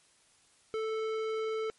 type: tone with tanh clipping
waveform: sine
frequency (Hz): 440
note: A4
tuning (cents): 0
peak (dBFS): -33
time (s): 0.74-1.7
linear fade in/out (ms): 0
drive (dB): 16
effects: white hiss -65 dBFS RMS until 1.78 s + MP3 48 kbps